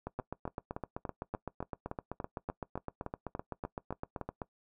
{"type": "two click trains", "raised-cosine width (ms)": 1, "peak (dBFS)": [-23, -23], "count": [15, 35], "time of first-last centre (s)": [[0.19, 4.213], [0.07, 4.418]], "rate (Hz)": [3.48, 7.82], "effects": ["noise-tail reverb RT60 0.1 s tail -20 dB re dry"]}